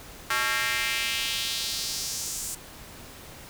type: tone with high-pass filter sweep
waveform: square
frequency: 123.47 Hz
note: B2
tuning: in tune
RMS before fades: -29 dBFS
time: 0.3-2.55 s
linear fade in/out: 5 ms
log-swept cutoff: 1400 to 8000 Hz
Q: 2
effects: pink hiss -45 dBFS RMS until 3.49 s